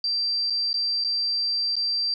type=tone with dropouts; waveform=sine; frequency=4700 Hz; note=D8; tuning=1 cent sharp; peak=-22 dBFS; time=0.04-2.14 s; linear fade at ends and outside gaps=2 ms; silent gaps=0.5-0.504 / 0.731-0.741 / 1.04-1.046 / 1.756-1.765 s; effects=none